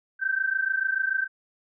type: tone pair together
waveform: sine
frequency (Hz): 1541.1 / 1568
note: G6 / G6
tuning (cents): -30 / 0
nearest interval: unison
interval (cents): 30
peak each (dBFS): -26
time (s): 0.19-1.28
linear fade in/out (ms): 50
effects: none